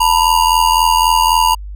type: ring-modulated tone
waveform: square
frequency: 944 Hz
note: A#5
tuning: 22 cents sharp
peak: -7 dBFS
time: 0-1.55 s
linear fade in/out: 10 ms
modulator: 41.9 Hz
effects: added 50 Hz sine -25 dBFS peak until 1.75 s